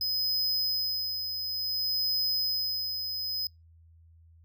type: tone with tremolo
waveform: square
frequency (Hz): 5040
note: D#8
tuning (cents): +21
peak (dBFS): -26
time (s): 0.01-3.47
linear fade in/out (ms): 2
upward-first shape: sine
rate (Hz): 0.57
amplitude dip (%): 50
effects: noise-tail reverb RT60 0.2 s tail -26 dB re dry + added 82 Hz sine -54 dBFS peak until 4.44 s